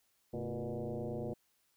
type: tone with frequency modulation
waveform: sine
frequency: 132.3 Hz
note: C3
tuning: 20 cents sharp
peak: -36 dBFS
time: 0.33-1.34 s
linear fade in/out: 10 ms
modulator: 118 Hz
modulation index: 4.2
effects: white hiss -75 dBFS RMS until 1.76 s